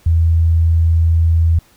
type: tone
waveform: sine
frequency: 82.41 Hz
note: E2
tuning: in tune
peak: -9 dBFS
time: 0.06-1.59 s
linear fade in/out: 5 ms
effects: pink hiss -51 dBFS RMS until 1.76 s